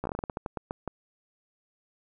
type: slowing click train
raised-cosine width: 1 ms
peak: -18 dBFS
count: 14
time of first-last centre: 0.04-0.877 s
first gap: 14 ms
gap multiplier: 1.23
effects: none